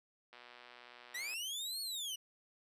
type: click train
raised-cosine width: 0.3 ms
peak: -38 dBFS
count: 124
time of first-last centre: 0.33-1.338 s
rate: 122 Hz
type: linear two-way sweep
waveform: sawtooth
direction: up then down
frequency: 1864.7 to 4399 to 2889 Hz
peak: -36 dBFS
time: 1.14-2.16 s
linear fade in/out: 10 ms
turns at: 1.81 s
effects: high-pass 400 Hz 12 dB/octave + resampled to 32000 Hz